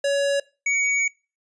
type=tone pair in turn; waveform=square; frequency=562 / 2248 Hz; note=C#5 / C#7; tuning=+24 / +24 cents; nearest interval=2 octaves; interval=2400 cents; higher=second; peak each=-20 dBFS; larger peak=neither; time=0.04-0.4 / 0.66-1.08 s; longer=second; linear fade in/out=5 ms; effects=noise-tail reverb RT60 0.3 s tail -22 dB re dry + resampled to 22050 Hz